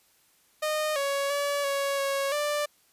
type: tone with pitch steps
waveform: sawtooth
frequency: 614 / 558 / 571 / 557 / 552 / 590 Hz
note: D#5 / C#5 / D5 / C#5 / C#5 / D5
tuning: -23 / +11 / -49 / +8 / -7 / +8 cents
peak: -22 dBFS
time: 0.62-2.66 s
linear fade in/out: 10 ms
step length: 340 ms
effects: white hiss -64 dBFS RMS until 2.92 s + resampled to 32000 Hz